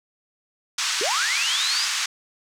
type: band-pass noise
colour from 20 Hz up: white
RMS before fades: -25 dBFS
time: 0.78-2.06 s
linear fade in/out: 5 ms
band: 1100 to 6700 Hz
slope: 24 dB/octave
type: linear sweep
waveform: sine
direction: up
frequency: 349.2 to 5040 Hz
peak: -24 dBFS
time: 1.01-1.85 s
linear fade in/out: 2 ms
effects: none